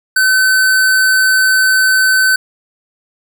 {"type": "tone", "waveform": "square", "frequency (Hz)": 1524, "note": "G6", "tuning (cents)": -49, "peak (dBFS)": -9, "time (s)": [0.16, 2.36], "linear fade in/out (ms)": 5, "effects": []}